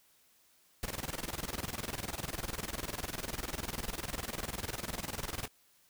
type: noise with tremolo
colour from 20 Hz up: pink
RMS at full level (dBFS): -37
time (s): 0.83-5.48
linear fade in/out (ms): 2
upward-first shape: square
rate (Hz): 20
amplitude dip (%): 80
effects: white hiss -67 dBFS RMS until 5.89 s